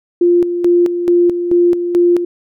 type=tone with tremolo; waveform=sine; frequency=349.2 Hz; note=F4; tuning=in tune; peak=-7 dBFS; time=0.21-2.25 s; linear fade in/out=5 ms; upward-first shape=square; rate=2.3 Hz; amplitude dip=60%; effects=none